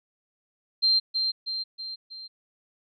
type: tone with echo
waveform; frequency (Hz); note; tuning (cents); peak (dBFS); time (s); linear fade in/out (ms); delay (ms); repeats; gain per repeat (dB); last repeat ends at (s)
sine; 4159; C8; -11; -18; 0.82-1; 20; 320; 4; -5; 2.28
effects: none